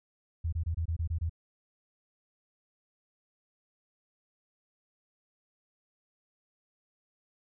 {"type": "tone bursts", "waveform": "sine", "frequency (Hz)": 82.4, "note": "E2", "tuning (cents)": 0, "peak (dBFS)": -28, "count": 8, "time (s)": [0.44, 1.296], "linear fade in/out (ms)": 10, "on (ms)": 86, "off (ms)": 24, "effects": []}